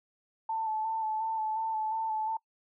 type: tone with vibrato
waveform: sine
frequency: 880 Hz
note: A5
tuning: in tune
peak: -29 dBFS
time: 0.49-2.37 s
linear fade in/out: 5 ms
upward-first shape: square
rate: 2.8 Hz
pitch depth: 22 cents each way
effects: noise-tail reverb RT60 0.1 s tail -22 dB re dry